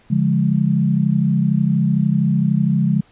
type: chord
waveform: sine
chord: D diminished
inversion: none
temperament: equal with one note detuned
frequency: 143.56 / 174.61 / 207.7 Hz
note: D3 / F3 / Ab3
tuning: -39 / 0 / 0 cents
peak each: -18 dBFS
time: 0.1-3.01 s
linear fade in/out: 10 ms
effects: pink hiss -53 dBFS RMS until 3.11 s + resampled to 8000 Hz